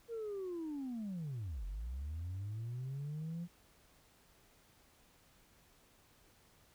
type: linear two-way sweep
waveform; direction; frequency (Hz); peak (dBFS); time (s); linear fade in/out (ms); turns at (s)
sine; down then up; 472.9 to 43.65 to 175.5; -37; 0.08-3.48; 50; 1.65
effects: tanh soft clip ceiling -37 dBFS + pink hiss -67 dBFS RMS until 6.74 s